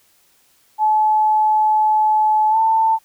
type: tone with pitch glide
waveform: sine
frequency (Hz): 860 to 889.8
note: A5 to A5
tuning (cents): -40 to +19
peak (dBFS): -12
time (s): 0.78-2.99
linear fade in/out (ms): 50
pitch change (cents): +59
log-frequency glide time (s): 2.5-2.57
effects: white hiss -57 dBFS RMS until 3.04 s